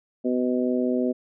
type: harmonic tone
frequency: 125.3 Hz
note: B2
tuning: 25 cents sharp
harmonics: 2 / 3 / 4 / 5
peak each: -23 / -27 / -29 / -31 dBFS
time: 0.24-1.13 s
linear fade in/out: 20 ms
effects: none